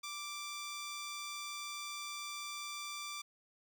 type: tone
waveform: 10% pulse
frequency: 1174.7 Hz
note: D6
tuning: in tune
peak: -33 dBFS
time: 0.03-3.22 s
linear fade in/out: 10 ms
effects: none